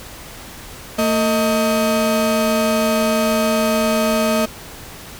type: tone pair together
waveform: 35% pulse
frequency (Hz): 225.8 / 630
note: A3 / D#5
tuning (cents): +45 / +21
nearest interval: octave + tritone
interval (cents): 1776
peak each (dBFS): -16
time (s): 0.98-4.46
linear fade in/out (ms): 10
effects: pink hiss -36 dBFS RMS until 5.19 s